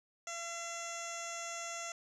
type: tone with low-pass filter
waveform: 15% pulse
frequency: 679 Hz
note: F5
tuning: 49 cents flat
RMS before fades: -42 dBFS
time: 0.27-1.92 s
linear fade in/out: 2 ms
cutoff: 6500 Hz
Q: 4.3
effects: none